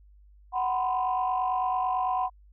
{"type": "tone cluster", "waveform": "sine", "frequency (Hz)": [744, 986, 1035], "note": ["F#5", "B5", "C6"], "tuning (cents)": [9, -3, -19], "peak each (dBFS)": [-26, -30, -30], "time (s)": [0.52, 2.3], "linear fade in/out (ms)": 50, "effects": ["tanh soft clip ceiling -17 dBFS", "added 50 Hz sine -52 dBFS peak until 2.52 s"]}